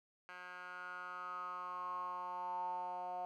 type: tone with band-pass filter sweep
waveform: 10% pulse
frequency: 180 Hz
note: F#3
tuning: 47 cents flat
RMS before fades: -44 dBFS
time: 0.29-3.25 s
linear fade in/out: 0 ms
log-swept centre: 1700 to 760 Hz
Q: 9.1
effects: none